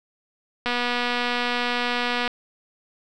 click train, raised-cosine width 0.3 ms, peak -9 dBFS, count 394, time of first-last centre 0.66-2.277 s, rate 243 Hz, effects none

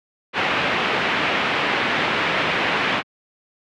white low-pass noise, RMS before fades -21 dBFS, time 0.33-3.03 s, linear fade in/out 50 ms, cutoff 2800 Hz, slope 24 dB/octave, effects high-pass 150 Hz 12 dB/octave

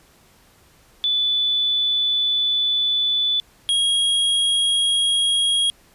sine / square tone pair in turn, 3480 / 3285 Hz, A7 / G#7, -20 / -20 cents, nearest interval minor second, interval 100 cents, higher first, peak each -17 dBFS, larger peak neither, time 1.04-3.4 / 3.69-5.7 s, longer first, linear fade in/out 0 ms, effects pink hiss -54 dBFS RMS until 5.94 s + resampled to 32000 Hz

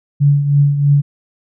sine tone with tremolo, 143.1 Hz, D3, 45 cents flat, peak -6 dBFS, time 0.2-1.02 s, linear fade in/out 20 ms, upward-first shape triangle, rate 3.1 Hz, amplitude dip 65%, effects none

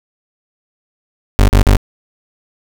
30% pulse tone bursts, 49.66 Hz, G1, 23 cents sharp, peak -3 dBFS, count 3, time 1.39-1.768 s, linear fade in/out 0 ms, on 100 ms, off 39 ms, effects none

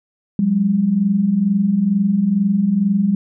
sine tone pair together, 180 / 202.2 Hz, F#3 / G#3, -47 / -46 cents, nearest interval major second, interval 201 cents, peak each -20 / -14 dBFS, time 0.39-3.15 s, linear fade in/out 2 ms, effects none

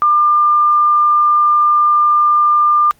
sine tone, 1198 Hz, D6, 34 cents sharp, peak -8 dBFS, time 0.02-2.91 s, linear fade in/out 0 ms, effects pink hiss -52 dBFS RMS until 2.99 s + Opus 32 kbps

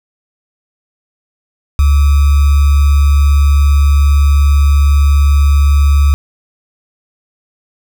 sine tone with sample-and-hold, 71.2 Hz, C#2, 47 cents sharp, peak -5 dBFS, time 1.79-6.14 s, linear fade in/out 0 ms, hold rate 1225 Hz, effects none

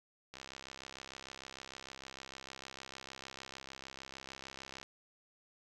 click train, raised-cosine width 0.2 ms, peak -29 dBFS, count 300, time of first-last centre 0.34-4.829 s, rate 66.6 Hz, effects none

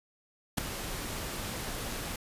pink noise with ADSR envelope, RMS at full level -26 dBFS, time 0.57-2.16 s, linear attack 13 ms, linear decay 4 ms, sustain -11 dB, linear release 3 ms, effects resampled to 32000 Hz

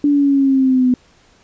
sine linear sweep, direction down, 291.5 to 248.9 Hz, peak -10 dBFS, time 0.04-0.94 s, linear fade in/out 2 ms, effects pink hiss -52 dBFS RMS until 1.43 s + resampled to 16000 Hz

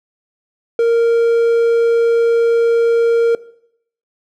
triangle tone, 464.3 Hz, A#4, 7 cents flat, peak -8 dBFS, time 0.79-3.35 s, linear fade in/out 2 ms, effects noise-tail reverb RT60 0.7 s tail -19 dB re dry

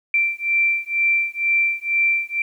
sine beating tone pair, 2349 / 2351.1 Hz, D7 / D7, 0 / +1 cents, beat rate 2.1 Hz, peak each -20 / -20 dBFS, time 0.14-2.42 s, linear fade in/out 2 ms, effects 9-bit

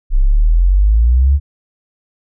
sine exponential sweep, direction up, 31.01 to 73 Hz, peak -7 dBFS, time 0.1-1.4 s, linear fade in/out 50 ms, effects none

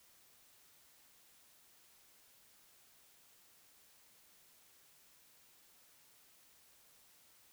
silence, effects white hiss -66 dBFS RMS until 7.52 s

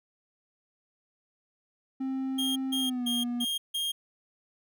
triangle tone with pitch glide, 264.8 to 241.4 Hz, C4 to B3, +21 to -39 cents, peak -27 dBFS, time 2-3.45 s, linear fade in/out 10 ms, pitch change -160 cents, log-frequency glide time 2.79-3.07 s
45% pulse tone bursts, 3228 Hz, G#7, 50 cents flat, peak -28 dBFS, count 5, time 2.38-3.92 s, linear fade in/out 10 ms, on 180 ms, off 160 ms
effects none

